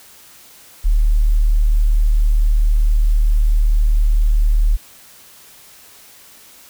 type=tone; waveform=sine; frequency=37.73 Hz; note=D1; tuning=48 cents sharp; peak=-10 dBFS; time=0.84-4.77 s; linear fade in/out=20 ms; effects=white hiss -44 dBFS RMS until 6.69 s